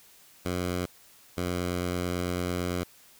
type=tone pair in turn; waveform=10% pulse; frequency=89.6 / 89.03 Hz; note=F2 / F2; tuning=+45 / +34 cents; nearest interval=unison; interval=11 cents; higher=first; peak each=-20 dBFS; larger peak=neither; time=0.45-0.86 / 1.37-2.84 s; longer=second; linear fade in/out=10 ms; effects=white hiss -56 dBFS RMS until 3.19 s